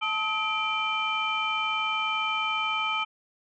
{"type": "tone cluster", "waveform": "sine", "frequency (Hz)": [877, 1274, 2365, 3073], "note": ["A5", "D#6", "D7", "G7"], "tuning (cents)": [-6, 41, 12, -35], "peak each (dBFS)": [-32, -29, -29, -32], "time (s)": [0.01, 3.05], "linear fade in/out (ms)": 20, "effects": ["tanh soft clip ceiling -16 dBFS"]}